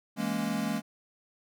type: chord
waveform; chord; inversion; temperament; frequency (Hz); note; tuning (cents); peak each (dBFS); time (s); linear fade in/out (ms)
square; A# half-diminished seventh; second; equal; 164.81 / 207.7 / 233.1 / 277.2; E3 / G#3 / A#3 / C#4; 0 / 0 / 0 / 0; -39 / -33 / -34 / -37; 0.16-0.82; 50
effects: none